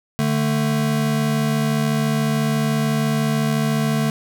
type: tone pair together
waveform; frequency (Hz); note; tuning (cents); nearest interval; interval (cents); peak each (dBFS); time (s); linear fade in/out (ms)
square; 148.3 / 222.3; D3 / A3; +17 / +18; perfect fifth; 701; -21; 0.19-4.1; 0
effects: none